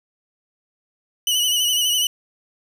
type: tone with vibrato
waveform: sawtooth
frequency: 2960 Hz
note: F#7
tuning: in tune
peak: -14 dBFS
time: 1.27-2.07 s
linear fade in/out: 2 ms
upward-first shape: sine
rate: 12 Hz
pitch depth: 49 cents each way
effects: none

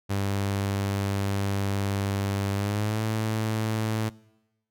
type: tone with pitch glide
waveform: sawtooth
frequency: 99.3 to 109.55 Hz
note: G2 to A2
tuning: +23 to -7 cents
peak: -21 dBFS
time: 0.09-4.1 s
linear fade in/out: 20 ms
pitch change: +170 cents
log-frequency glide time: 2.54-3.02 s
effects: noise-tail reverb RT60 1.0 s tail -23 dB re dry

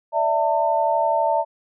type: chord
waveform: sine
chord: D suspended second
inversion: none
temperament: equal with one note detuned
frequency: 587.3 / 659.3 / 900.6 Hz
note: D5 / E5 / A5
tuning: 0 / 0 / +40 cents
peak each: -24 / -21 / -20 dBFS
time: 0.12-1.45 s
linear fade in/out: 50 ms
effects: none

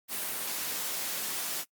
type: high-pass noise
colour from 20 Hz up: white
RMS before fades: -34 dBFS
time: 0.08-1.65 s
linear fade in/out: 50 ms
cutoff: 180 Hz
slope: 12 dB/octave
effects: noise-tail reverb RT60 0.1 s tail -22 dB re dry + Opus 32 kbps

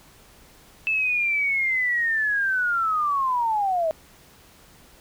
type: linear sweep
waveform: sine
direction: down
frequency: 2637 to 620 Hz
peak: -20 dBFS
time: 0.87-3.91 s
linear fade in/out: 0 ms
effects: pink hiss -52 dBFS RMS until 5 s

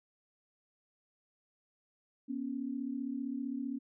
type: tone pair together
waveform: sine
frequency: 242.3 / 277.7 Hz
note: B3 / C#4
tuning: -33 / +3 cents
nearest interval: major second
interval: 236 cents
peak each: -38 / -37 dBFS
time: 2.28-3.79 s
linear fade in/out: 20 ms
effects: none

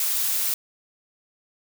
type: noise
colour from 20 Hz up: blue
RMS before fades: -24 dBFS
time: 0-0.54 s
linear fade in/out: 2 ms
effects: none

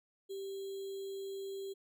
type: tone with sample-and-hold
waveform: sine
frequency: 390.4 Hz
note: G4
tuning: 7 cents flat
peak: -39 dBFS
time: 0.29-1.74 s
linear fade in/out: 20 ms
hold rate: 3675 Hz
effects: none

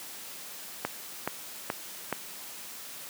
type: click train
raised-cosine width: 0.5 ms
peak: -13 dBFS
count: 4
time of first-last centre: 0.85-2.127 s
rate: 2.35 Hz
effects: white hiss -43 dBFS RMS until 3.09 s + high-pass 150 Hz 12 dB/octave

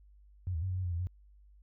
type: tone with pitch steps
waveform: sine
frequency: 91.1 / 79.3 / 94 / 91.8 / 92.9 / 88.4 / 84.6 / 90.8 Hz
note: F#2 / D#2 / F#2 / F#2 / F#2 / F2 / E2 / F#2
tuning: -26 / +33 / +28 / -13 / +7 / +22 / +45 / -32 cents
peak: -31 dBFS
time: 0.47-1.07 s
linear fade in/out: 0 ms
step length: 75 ms
effects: added 50 Hz sine -56 dBFS peak until 1.62 s

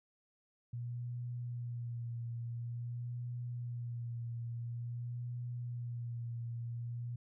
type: tone with vibrato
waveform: sine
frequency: 119.5 Hz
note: A#2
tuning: 43 cents sharp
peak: -38 dBFS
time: 0.73-7.16 s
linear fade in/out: 5 ms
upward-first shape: sine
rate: 0.48 Hz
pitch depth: 30 cents each way
effects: none

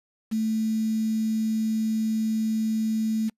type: tone with quantisation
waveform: sine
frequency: 220 Hz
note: A3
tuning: in tune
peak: -22 dBFS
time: 0.31-3.3 s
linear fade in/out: 20 ms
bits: 7
effects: noise-tail reverb RT60 0.1 s tail -26 dB re dry + resampled to 32000 Hz

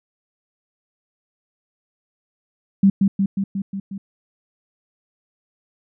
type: tone with echo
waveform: sine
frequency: 196 Hz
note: G3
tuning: in tune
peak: -9 dBFS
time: 2.83-2.9 s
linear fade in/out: 5 ms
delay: 180 ms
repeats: 6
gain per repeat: -3 dB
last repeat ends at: 3.98 s
effects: none

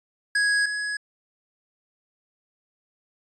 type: tone pair in turn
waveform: square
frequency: 1661.2 / 1676.6 Hz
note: G#6 / G#6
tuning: 0 / +16 cents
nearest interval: unison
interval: 16 cents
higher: second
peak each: -20 / -27 dBFS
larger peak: first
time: 0.35-0.66 / 0.66-0.97 s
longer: neither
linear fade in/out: 5 ms
effects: resampled to 24000 Hz

